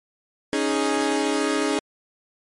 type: chord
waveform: sawtooth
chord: C# suspended second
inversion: none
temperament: equal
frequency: 277.2 / 311.1 / 415.3 Hz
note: C#4 / D#4 / G#4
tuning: 0 / 0 / 0 cents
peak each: -21 dBFS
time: 0.53-1.79 s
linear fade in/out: 0 ms
effects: MP3 48 kbps